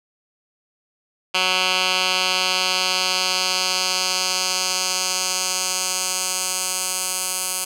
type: tone with band-pass filter sweep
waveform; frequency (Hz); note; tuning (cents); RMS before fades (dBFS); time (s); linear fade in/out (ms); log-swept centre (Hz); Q
10% pulse; 185; F#3; 0; -22; 1.34-7.65; 10; 3200 to 9300; 1.5
effects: none